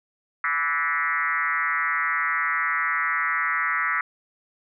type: tone with frequency modulation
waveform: sine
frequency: 1624 Hz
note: G#6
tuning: 39 cents flat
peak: -21 dBFS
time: 0.44-4.01 s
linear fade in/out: 2 ms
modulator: 156 Hz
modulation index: 3
effects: none